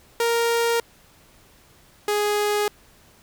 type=tone pair in turn; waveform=sawtooth; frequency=466.2 / 415.7 Hz; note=A#4 / G#4; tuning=0 / +2 cents; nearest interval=major second; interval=198 cents; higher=first; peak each=-15 / -16 dBFS; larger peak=first; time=0.2-0.8 / 2.08-2.68 s; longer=neither; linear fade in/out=2 ms; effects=pink hiss -54 dBFS RMS until 3.22 s